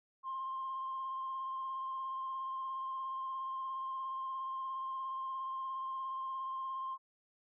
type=tone with vibrato; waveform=sine; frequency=1058 Hz; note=C6; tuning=19 cents sharp; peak=-36 dBFS; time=0.23-6.98 s; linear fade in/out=50 ms; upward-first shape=sine; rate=17 Hz; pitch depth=18 cents each way; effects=tanh soft clip ceiling -33 dBFS